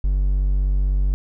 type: tone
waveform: triangle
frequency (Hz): 47.97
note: G1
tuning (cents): -37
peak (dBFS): -14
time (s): 0.04-1.14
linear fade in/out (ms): 0
effects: none